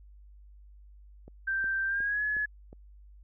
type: click train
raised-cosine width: 2 ms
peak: -35 dBFS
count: 5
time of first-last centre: 1.28-2.729 s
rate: 2.76 Hz
type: tone with pitch glide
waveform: sine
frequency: 1568 to 1700.1 Hz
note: G6 to G#6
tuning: 0 to +40 cents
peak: -27 dBFS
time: 1.47-2.46 s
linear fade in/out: 10 ms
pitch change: +140 cents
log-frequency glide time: 1.86-2.23 s
effects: added 50 Hz sine -50 dBFS peak until 3.23 s